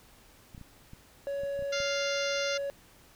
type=clicks; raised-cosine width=5 ms; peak=-34 dBFS; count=8; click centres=0.548 / 0.579 / 0.613 / 0.934 / 1.435 / 1.592 / 1.624 / 1.803 s
type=tone; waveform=triangle; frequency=560 Hz; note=C#5; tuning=18 cents sharp; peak=-29 dBFS; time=1.27-2.7 s; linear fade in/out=0 ms
type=harmonic tone; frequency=698.5 Hz; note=F5; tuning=in tune; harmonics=2 / 3 / 4 / 5 / 6 / 7 / 8 / 9; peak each=-36 / -38 / -39 / -40 / -41 / -41 / -42 / -43 dBFS; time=1.72-2.58 s; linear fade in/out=10 ms
effects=pink hiss -58 dBFS RMS until 3.15 s